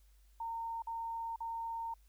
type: tone with dropouts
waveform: sine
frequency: 916 Hz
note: A#5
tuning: 31 cents flat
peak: -37 dBFS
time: 0.4-1.94 s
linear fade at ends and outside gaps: 5 ms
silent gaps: 0.822-0.87 / 1.361-1.404 s
effects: added 50 Hz sine -61 dBFS peak until 2.08 s + white hiss -74 dBFS RMS until 2.08 s